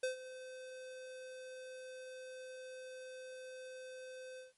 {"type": "tone with ADSR envelope", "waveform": "square", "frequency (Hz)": 514, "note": "C5", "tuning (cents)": -31, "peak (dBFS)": -33, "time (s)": [0.03, 4.53], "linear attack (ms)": 6, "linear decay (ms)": 120, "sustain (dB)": -15, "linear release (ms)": 150, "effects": ["white hiss -75 dBFS RMS until 4.57 s", "MP3 48 kbps"]}